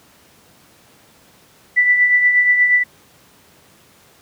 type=tone with tremolo; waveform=sine; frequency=1975.5 Hz; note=B6; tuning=in tune; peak=-8 dBFS; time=1.76-2.84 s; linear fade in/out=20 ms; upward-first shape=triangle; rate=8.4 Hz; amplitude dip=55%; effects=pink hiss -50 dBFS RMS until 4.21 s + high-pass 100 Hz 12 dB/octave